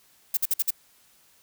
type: noise bursts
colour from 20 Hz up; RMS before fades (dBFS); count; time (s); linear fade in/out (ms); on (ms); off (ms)
violet; -23; 5; 0.34-0.707; 5; 31; 53
effects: white hiss -60 dBFS RMS until 1.42 s